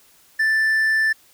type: tone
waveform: triangle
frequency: 1765 Hz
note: A6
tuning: 5 cents sharp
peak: -14 dBFS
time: 0.39-1.13 s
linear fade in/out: 10 ms
effects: white hiss -54 dBFS RMS until 1.33 s